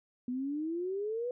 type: exponential sweep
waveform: sine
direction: up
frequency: 243.7 to 502 Hz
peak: -32 dBFS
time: 0.28-1.31 s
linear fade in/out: 2 ms
effects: none